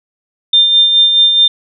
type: tone with tremolo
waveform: sine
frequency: 3600 Hz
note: A7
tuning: 39 cents sharp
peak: -4 dBFS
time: 0.53-1.48 s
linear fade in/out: 5 ms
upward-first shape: sine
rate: 4.7 Hz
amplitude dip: 45%
effects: none